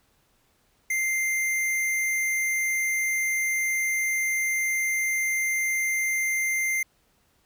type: tone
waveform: square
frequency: 2093 Hz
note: C7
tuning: in tune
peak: -24 dBFS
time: 0.9-6.83 s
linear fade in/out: 5 ms
effects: pink hiss -66 dBFS RMS until 7.45 s